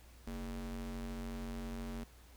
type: ring-modulated tone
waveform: square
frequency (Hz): 92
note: F#2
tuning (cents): -9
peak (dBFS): -38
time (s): 0.27-2.04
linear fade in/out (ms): 5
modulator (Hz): 139
effects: added 60 Hz sine -57 dBFS peak until 2.36 s + pink hiss -63 dBFS RMS until 2.36 s